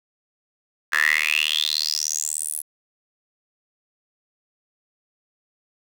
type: tone with high-pass filter sweep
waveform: 10% pulse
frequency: 76.7 Hz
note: D#2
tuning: 24 cents flat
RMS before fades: -23 dBFS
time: 0.92-2.62 s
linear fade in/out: 10 ms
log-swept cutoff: 1600 to 11000 Hz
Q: 9.5
effects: none